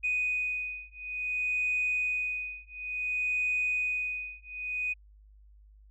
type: beating tone pair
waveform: sine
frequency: 2489 / 2489.57 Hz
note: D#7 / D#7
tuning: 0 / 0 cents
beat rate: 0.57 Hz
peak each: -31 dBFS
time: 0.03-4.94 s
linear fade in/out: 20 ms
effects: tanh soft clip ceiling -21 dBFS + added 51 Hz sine -53 dBFS peak until 5.9 s